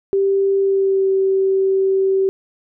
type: tone with pitch glide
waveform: sine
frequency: 392 to 385 Hz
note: G4 to G4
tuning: 0 to -31 cents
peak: -13 dBFS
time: 0.13-2.29 s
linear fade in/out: 0 ms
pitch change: -31 cents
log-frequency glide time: 0.59-1.09 s
effects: none